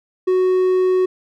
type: tone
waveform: triangle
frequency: 370 Hz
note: F#4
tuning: in tune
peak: -11 dBFS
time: 0.27-1.06 s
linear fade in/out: 10 ms
effects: none